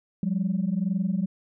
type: tone pair together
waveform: sine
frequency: 178.27 / 200.1 Hz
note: F3 / G3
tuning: +36 / +36 cents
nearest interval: major second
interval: 200 cents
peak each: -25 dBFS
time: 0.23-1.26 s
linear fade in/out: 2 ms
effects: tanh soft clip ceiling -17 dBFS